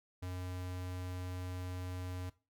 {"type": "tone", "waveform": "square", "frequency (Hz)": 91, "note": "F#2", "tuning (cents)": -28, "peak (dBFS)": -40, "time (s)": [0.22, 2.3], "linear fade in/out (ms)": 10, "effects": ["noise-tail reverb RT60 0.3 s tail -18 dB re dry"]}